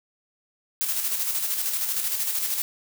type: noise with tremolo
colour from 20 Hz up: blue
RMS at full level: -25 dBFS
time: 0.81-2.62 s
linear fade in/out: 0 ms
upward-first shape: square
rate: 13 Hz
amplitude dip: 40%
effects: none